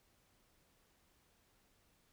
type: silence
effects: pink hiss -73 dBFS RMS until 2.12 s